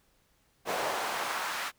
brown noise with high-pass filter sweep, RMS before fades -33 dBFS, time 0.65-1.72 s, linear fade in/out 50 ms, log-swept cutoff 600 to 1400 Hz, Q 1.3, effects pink hiss -69 dBFS RMS until 1.78 s

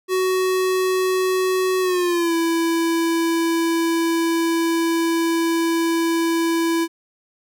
square tone with pitch glide, 372.8 to 332.1 Hz, F#4 to E4, +13 to +13 cents, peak -18 dBFS, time 0.08-6.88 s, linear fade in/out 50 ms, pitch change -200 cents, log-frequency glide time 1.81-2.34 s, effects none

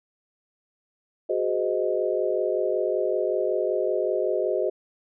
sine chord, Ab dominant seventh, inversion third, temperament equal with one note detuned, 370 / 415.3 / 512.8 / 622.3 Hz, Gb4 / Ab4 / C5 / Eb5, 0 / 0 / -35 / 0 cents, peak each -27 / -28 / -28 / -27 dBFS, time 1.29-4.7 s, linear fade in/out 10 ms, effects none

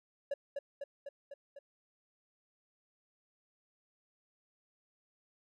triangle tone with echo, 563 Hz, C#5, 27 cents sharp, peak -30 dBFS, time 0.31-0.34 s, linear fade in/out 5 ms, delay 250 ms, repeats 5, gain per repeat -3 dB, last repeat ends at 1.59 s, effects none

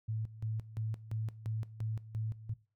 sine tone with tremolo, 110 Hz, A2, in tune, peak -33 dBFS, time 0.08-2.54 s, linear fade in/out 10 ms, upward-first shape square, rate 2.9 Hz, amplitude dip 80%, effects noise-tail reverb RT60 0.3 s tail -18 dB re dry

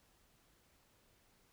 silence, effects pink hiss -71 dBFS RMS until 1.52 s

